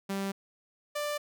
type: tone pair in turn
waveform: sawtooth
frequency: 196 / 590.1 Hz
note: G3 / D5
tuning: 0 / +8 cents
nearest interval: octave + perfect fifth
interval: 1908 cents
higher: second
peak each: -27 dBFS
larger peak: neither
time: 0.09-0.32 / 0.95-1.18 s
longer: neither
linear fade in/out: 10 ms
effects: none